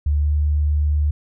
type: tone with pitch glide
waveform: sine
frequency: 73.42 to 74.32 Hz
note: D2 to D2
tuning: 0 to +21 cents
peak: -15 dBFS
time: 0.06-1.11 s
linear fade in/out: 5 ms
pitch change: +21 cents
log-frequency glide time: 0.21-0.28 s
effects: none